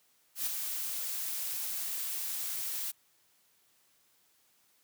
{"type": "noise with ADSR envelope", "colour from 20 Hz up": "blue", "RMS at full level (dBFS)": -31, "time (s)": [0.35, 2.92], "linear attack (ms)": 110, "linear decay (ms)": 20, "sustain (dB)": -5, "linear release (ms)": 21, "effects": ["white hiss -69 dBFS RMS until 4.83 s", "high-pass 80 Hz 12 dB/octave"]}